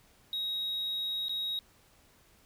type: tone with dropouts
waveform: triangle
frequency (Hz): 3792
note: A#7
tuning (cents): +29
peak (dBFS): -29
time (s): 0.33-1.59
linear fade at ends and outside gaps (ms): 1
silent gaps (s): 1.284-1.294
effects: tanh soft clip ceiling -26 dBFS + pink hiss -63 dBFS RMS until 2.45 s